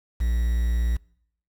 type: tone with quantisation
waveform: triangle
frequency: 58.6 Hz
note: A#1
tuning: 10 cents sharp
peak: -18 dBFS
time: 0.2-0.97 s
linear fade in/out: 10 ms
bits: 7
effects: noise-tail reverb RT60 0.7 s tail -25 dB re dry